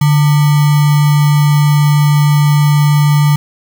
sine tone with sample-and-hold, 146.83 Hz, D3, in tune, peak -6 dBFS, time 0.01-3.36 s, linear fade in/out 5 ms, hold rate 1050 Hz, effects none

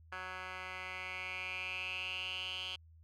10% pulse tone with band-pass filter sweep, 185 Hz, F#3, in tune, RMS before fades -42 dBFS, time 0.12-2.76 s, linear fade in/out 5 ms, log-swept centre 1700 to 3200 Hz, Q 6.9, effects added 81 Hz sine -57 dBFS peak until 3.03 s

